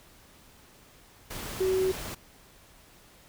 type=tone in noise; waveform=sine; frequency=376.2 Hz; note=F#4; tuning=29 cents sharp; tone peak=-23 dBFS; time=1.6-1.92 s; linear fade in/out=10 ms; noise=pink; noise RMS=-38 dBFS; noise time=1.3-2.15 s; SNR=+12 dB; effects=pink hiss -56 dBFS RMS until 3.28 s